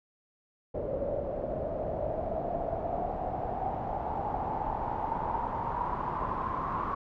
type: noise with low-pass filter sweep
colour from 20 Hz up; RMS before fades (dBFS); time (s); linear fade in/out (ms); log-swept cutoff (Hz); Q
pink; -33; 0.74-6.95; 10; 550 to 1100; 7.9
effects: none